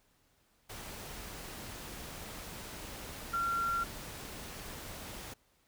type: tone in noise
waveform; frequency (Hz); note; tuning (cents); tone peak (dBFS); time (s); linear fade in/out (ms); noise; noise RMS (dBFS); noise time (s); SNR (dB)
sine; 1373; F6; -30; -30; 3.33-3.84; 10; pink; -45; 0.69-5.34; +12
effects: pink hiss -71 dBFS RMS until 5.67 s